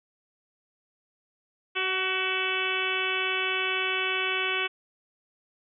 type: harmonic tone with a mistuned harmonic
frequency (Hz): 376.5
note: F#4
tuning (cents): +30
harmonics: 1 / 2 / 3 / 4 / 5 / 6 / 7 / 8 / 9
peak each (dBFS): -34 / -40 / -35 / -33 / -39 / -32 / -31 / -33 / -38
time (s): 1.75-4.68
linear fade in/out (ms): 20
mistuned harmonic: 2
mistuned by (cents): -17
effects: none